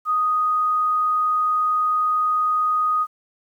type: tone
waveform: sine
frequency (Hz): 1244.5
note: D#6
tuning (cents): 0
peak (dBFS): -17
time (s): 0.05-3.07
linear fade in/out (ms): 50
effects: 9-bit